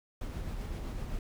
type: noise with tremolo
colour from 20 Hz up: brown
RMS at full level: -36 dBFS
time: 0.21-1.19 s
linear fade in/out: 2 ms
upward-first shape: sine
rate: 7.8 Hz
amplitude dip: 30%
effects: none

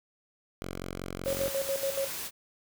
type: tone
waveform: 5% pulse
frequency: 45.36 Hz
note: F#1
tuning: 34 cents flat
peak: -25 dBFS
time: 0.62-1.49 s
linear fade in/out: 0 ms
type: noise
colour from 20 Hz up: white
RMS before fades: -37 dBFS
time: 1.24-2.31 s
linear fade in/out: 50 ms
type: tone with tremolo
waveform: sine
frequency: 547 Hz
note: C#5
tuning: 23 cents flat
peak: -27 dBFS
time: 1.26-2.08 s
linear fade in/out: 5 ms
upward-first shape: square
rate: 7 Hz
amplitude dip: 75%
effects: none

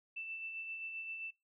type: tone with tremolo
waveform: sine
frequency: 2659 Hz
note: E7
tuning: 14 cents sharp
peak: -39 dBFS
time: 0.16-1.31 s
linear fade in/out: 10 ms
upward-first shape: sine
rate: 7.6 Hz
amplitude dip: 35%
effects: noise-tail reverb RT60 0.2 s tail -23 dB re dry

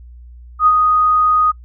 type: tone with ADSR envelope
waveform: sine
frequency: 1244.5 Hz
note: D#6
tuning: in tune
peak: -6 dBFS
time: 0.59-1.52 s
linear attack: 75 ms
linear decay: 50 ms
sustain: -4 dB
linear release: 18 ms
effects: noise-tail reverb RT60 0.1 s tail -24 dB re dry + added 60 Hz sine -35 dBFS peak until 1.64 s

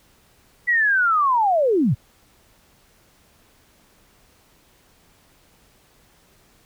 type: linear sweep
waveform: sine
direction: down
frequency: 1975.5 to 92.6 Hz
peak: -15 dBFS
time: 0.67-1.95 s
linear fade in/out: 20 ms
effects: pink hiss -57 dBFS RMS until 6.65 s

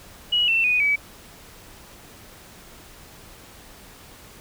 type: tone with pitch steps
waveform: sine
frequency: 2913 / 2687 / 2478 / 2285 Hz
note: F#7 / E7 / D#7 / D7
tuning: -28 / +33 / -8 / -48 cents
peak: -17 dBFS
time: 0.32-0.96 s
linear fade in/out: 10 ms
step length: 160 ms
effects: pink hiss -46 dBFS RMS until 4.4 s

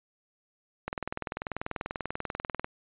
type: click train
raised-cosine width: 0.5 ms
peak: -17 dBFS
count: 37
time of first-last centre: 0.88-2.645 s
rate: 20.4 Hz
effects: resampled to 8000 Hz

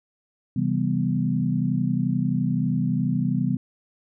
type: chord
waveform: sine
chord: C major seventh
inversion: none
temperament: equal with one note detuned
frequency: 132.95 / 164.81 / 196 / 246.9 Hz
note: C3 / E3 / G3 / B3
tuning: +28 / 0 / 0 / 0 cents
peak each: -26 dBFS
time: 0.56-3.57 s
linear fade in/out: 5 ms
effects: none

